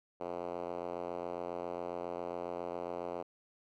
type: tone with band-pass filter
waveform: 5% pulse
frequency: 87.31 Hz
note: F2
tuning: in tune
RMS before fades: -40 dBFS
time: 0.2-3.23 s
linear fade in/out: 10 ms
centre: 530 Hz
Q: 1.4
effects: none